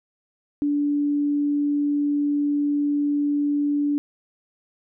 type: tone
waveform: sine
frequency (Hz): 290.1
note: D4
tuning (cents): -21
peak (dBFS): -19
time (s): 0.62-3.98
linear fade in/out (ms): 0
effects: none